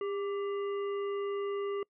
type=harmonic tone with a mistuned harmonic; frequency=401.6 Hz; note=G4; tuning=42 cents sharp; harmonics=1 / 3 / 5 / 7; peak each=-32 / -42 / -51 / -53 dBFS; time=0.01-1.83 s; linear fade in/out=2 ms; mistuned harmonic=3; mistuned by=-50 cents; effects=noise-tail reverb RT60 0.1 s tail -26 dB re dry